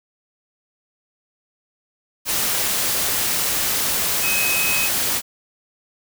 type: tone in noise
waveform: sine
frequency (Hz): 2541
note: D#7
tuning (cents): +36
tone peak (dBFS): -21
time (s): 4.21-4.9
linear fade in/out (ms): 50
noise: white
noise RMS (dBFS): -21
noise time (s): 2.25-5.22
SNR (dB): -3
effects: none